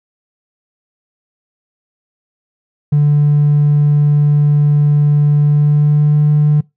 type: tone with pitch glide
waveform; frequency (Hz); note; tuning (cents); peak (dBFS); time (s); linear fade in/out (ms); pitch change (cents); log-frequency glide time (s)
triangle; 146.83 to 149.05; D3 to D3; 0 to +26; -4; 2.92-6.61; 10; +26; 5.4-6.22
effects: noise-tail reverb RT60 0.2 s tail -25 dB re dry + tanh soft clip ceiling -4 dBFS

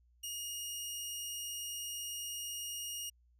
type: tone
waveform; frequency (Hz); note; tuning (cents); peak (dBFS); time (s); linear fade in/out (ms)
15% pulse; 2858; F7; +39; -32; 0.23-3.1; 10
effects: added 60 Hz sine -65 dBFS peak until 3.39 s

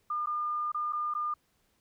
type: tone with dropouts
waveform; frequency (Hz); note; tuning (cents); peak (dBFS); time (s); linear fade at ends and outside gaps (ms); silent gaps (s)
sine; 1208; D6; +48; -29; 0.1-1.34; 5; 0.26-0.27 / 0.719-0.745 / 0.925-0.931 / 1.139-1.149
effects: pink hiss -72 dBFS RMS until 1.8 s

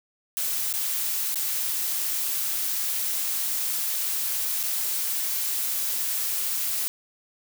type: noise with dropouts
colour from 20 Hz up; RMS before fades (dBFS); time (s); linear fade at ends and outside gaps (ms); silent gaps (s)
blue; -27; 0.37-6.88; 0; 0.727-0.738 / 1.344-1.357 / 4.63-4.636
effects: none

